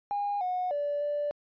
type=tone with pitch steps; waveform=triangle; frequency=814 / 729 / 580 / 585 Hz; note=G#5 / F#5 / D5 / D5; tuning=-35 / -26 / -22 / -7 cents; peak=-24 dBFS; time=0.11-1.31 s; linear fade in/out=0 ms; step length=300 ms; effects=tanh soft clip ceiling -25 dBFS + resampled to 11025 Hz